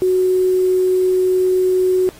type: tone with quantisation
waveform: sine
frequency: 370 Hz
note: F#4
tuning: in tune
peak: -12 dBFS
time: 0.02-2.09 s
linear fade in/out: 0 ms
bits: 6
effects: pink hiss -44 dBFS RMS until 2.19 s + AAC 48 kbps